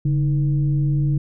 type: tone with frequency modulation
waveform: sine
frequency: 142.9 Hz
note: D3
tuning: 47 cents flat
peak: -16 dBFS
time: 0.05-1.18 s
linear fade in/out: 5 ms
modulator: 172 Hz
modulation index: 0.44
effects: none